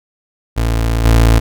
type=tone with level steps; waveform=30% pulse; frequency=56.5 Hz; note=A1; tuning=47 cents sharp; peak=-10 / -4 dBFS; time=0.56-1.4 s; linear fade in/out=20 ms; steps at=1.04 s; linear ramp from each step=20 ms; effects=none